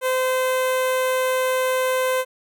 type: tone with notch filter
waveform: sawtooth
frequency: 515 Hz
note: C5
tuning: 28 cents flat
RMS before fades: -21 dBFS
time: 0.01-2.25 s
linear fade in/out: 50 ms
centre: 4900 Hz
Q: 1.5
effects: none